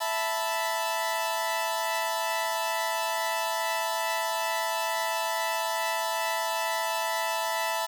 sawtooth chord, E suspended fourth, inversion none, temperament equal, 659.3 / 880 / 987.8 Hz, E5 / A5 / B5, 0 / 0 / 0 cents, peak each -28 / -27 / -28 dBFS, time 0-7.87 s, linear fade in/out 20 ms, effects 8-bit

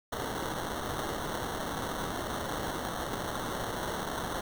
violet noise with sample-and-hold, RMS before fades -35 dBFS, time 0.12-4.41 s, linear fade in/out 5 ms, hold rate 2450 Hz, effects none

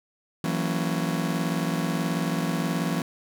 40% pulse chord, F# dominant seventh, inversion third, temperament just, 166.5 / 185 / 231.2 / 277.5 Hz, E3 / F#3 / A#3 / C#4, +18 / 0 / -14 / +2 cents, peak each -27 / -30 / -31 / -31 dBFS, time 0.44-3.02 s, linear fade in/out 2 ms, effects none

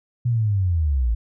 sine linear sweep, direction down, 123.47 to 53.2 Hz, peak -17 dBFS, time 0.25-1.15 s, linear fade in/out 10 ms, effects none

